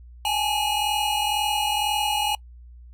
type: tone cluster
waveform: square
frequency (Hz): 816 / 858 / 2895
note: G#5 / A5 / F#7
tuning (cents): -31 / -44 / -38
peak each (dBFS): -27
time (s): 0.25-2.35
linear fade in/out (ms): 2
effects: noise-tail reverb RT60 0.1 s tail -25 dB re dry + added 60 Hz sine -42 dBFS peak until 2.93 s